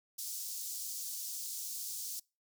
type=high-pass noise; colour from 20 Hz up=pink; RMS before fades=-41 dBFS; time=0.18-2.2 s; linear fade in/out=10 ms; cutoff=5200 Hz; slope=24 dB/octave; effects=noise-tail reverb RT60 0.3 s tail -26 dB re dry